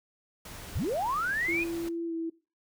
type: noise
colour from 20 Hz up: pink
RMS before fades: -44 dBFS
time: 0.45-1.89 s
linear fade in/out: 5 ms
type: linear sweep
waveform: sine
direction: up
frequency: 35.29 to 2518 Hz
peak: -27 dBFS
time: 0.75-1.64 s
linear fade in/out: 10 ms
type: tone with pitch glide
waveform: sine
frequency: 336.1 to 328.8 Hz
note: E4 to E4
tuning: +34 to -4 cents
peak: -30 dBFS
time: 1.48-2.3 s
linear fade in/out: 10 ms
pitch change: -38 cents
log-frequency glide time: 2.06-2.14 s
effects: noise-tail reverb RT60 0.3 s tail -19 dB re dry